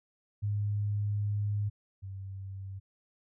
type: tone pair in turn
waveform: sine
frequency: 103.2 / 96.78 Hz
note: G#2 / G2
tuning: -10 / -22 cents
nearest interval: minor second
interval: 112 cents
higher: first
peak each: -28 / -38 dBFS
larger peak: first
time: 0.42-1.7 / 2.02-2.8 s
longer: first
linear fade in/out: 20 ms
effects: none